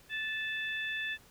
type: harmonic tone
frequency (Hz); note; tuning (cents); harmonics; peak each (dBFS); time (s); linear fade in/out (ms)
875; A5; -10; 2 / 3 / 4; -35 / -39 / -41; 0.09-1.18; 50
effects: pink hiss -60 dBFS RMS until 1.3 s